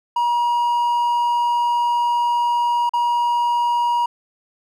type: tone with dropouts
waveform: triangle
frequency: 955 Hz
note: A#5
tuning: 42 cents sharp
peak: -14 dBFS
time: 0.16-4.06 s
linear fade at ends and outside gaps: 5 ms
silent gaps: 2.894-2.935 s
effects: none